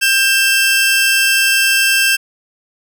sawtooth tone pair together, 1587 / 2669 Hz, G6 / E7, +21 / +21 cents, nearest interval major sixth, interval 900 cents, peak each -10 dBFS, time 0.01-2.17 s, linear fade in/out 20 ms, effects none

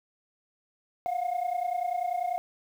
sine tone pair together, 698.5 / 728.7 Hz, F5 / F#5, 0 / -27 cents, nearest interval minor second, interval 73 cents, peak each -28 / -28 dBFS, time 1.06-2.38 s, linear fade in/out 0 ms, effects tanh soft clip ceiling -24 dBFS + 9-bit

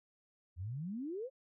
sine exponential sweep, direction up, 81.1 to 552 Hz, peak -38 dBFS, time 0.56-1.3 s, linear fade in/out 50 ms, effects none

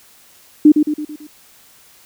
sine tone with echo, 301.4 Hz, D4, 45 cents sharp, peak -3 dBFS, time 0.65-0.72 s, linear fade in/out 5 ms, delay 110 ms, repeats 5, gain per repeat -6 dB, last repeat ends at 1.27 s, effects white hiss -48 dBFS RMS until 2.05 s

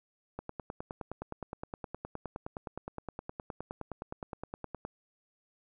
click train, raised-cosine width 1 ms, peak -24 dBFS, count 44, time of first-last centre 0.39-4.851 s, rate 9.64 Hz, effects none

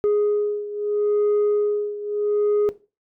sine beating tone pair, 415.3 / 416.07 Hz, G#4 / G#4, 0 / +3 cents, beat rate 0.77 Hz, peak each -18 / -21 dBFS, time 0.04-2.69 s, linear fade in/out 0 ms, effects noise-tail reverb RT60 0.3 s tail -17 dB re dry + tanh soft clip ceiling -15 dBFS

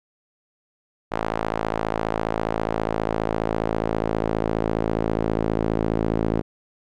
sawtooth tone with band-pass filter sweep, 54.8 Hz, A1, 6 cents flat, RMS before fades -24 dBFS, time 1.11-6.42 s, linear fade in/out 20 ms, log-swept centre 840 to 350 Hz, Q 0.98, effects none

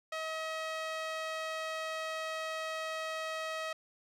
sawtooth tone with band-pass filter, 637 Hz, D#5, 41 cents sharp, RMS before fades -38 dBFS, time 0.12-3.73 s, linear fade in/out 5 ms, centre 2000 Hz, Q 0.57, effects none

